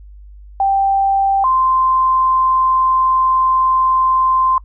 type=tone pair in turn; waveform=sine; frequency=784 / 1041.8 Hz; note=G5 / C6; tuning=0 / -8 cents; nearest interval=perfect fourth; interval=492 cents; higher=second; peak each=-11 dBFS; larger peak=neither; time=0.6-1.44 / 1.44-4.58 s; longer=second; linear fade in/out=2 ms; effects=noise-tail reverb RT60 0.1 s tail -24 dB re dry + added 50 Hz sine -35 dBFS peak until 4.64 s